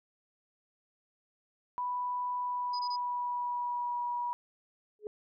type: tone with pitch glide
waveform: sine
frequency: 987.8 to 966.9 Hz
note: B5 to B5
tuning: 0 to -37 cents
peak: -31 dBFS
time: 1.78-4.33 s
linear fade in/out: 0 ms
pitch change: -37 cents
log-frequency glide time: 2.36-4 s
type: tone bursts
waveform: sine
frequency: 4978 Hz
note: D#8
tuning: in tune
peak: -38 dBFS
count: 3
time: 2.73-2.964 s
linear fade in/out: 10 ms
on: 64 ms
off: 21 ms
type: tone with exponential growth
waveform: sine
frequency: 421.4 Hz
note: G#4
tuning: 25 cents sharp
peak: -31 dBFS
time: 4.99-5.07 s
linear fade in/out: 1 ms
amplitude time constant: 17 ms
effects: none